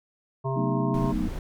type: harmonic tone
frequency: 133.4 Hz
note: C3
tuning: 34 cents sharp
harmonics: 1 / 3 / 5 / 7 / 8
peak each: -27 / -32 / -34 / -35 / -36 dBFS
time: 0.44-1.13 s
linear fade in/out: 20 ms
type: chord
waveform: sine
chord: B dominant seventh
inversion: second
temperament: just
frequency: 185.21 / 222.2 / 246.9 / 308.7 Hz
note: F#3 / A3 / B3 / D#4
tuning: +2 / +17 / 0 / -14 cents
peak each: -31 dBFS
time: 0.56-1.28 s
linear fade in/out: 5 ms
type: noise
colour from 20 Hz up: brown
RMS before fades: -32 dBFS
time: 0.94-1.39 s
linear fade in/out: 2 ms
effects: none